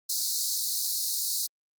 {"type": "high-pass noise", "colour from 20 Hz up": "pink", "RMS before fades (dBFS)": -29, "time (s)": [0.09, 1.47], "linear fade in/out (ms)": 10, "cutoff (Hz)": 4000, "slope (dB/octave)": 96, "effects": ["Opus 48 kbps"]}